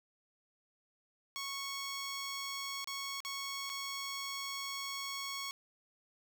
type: tone with dropouts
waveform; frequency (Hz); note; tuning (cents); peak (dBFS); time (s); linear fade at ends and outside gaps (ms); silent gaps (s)
10% pulse; 1105; C#6; -6; -30; 1.36-5.51; 0; 2.844-2.874 / 3.204-3.249 / 3.694-3.699
effects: none